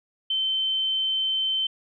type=tone; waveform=sine; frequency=3088 Hz; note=G7; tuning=27 cents flat; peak=-22 dBFS; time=0.3-1.67 s; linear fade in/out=5 ms; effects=none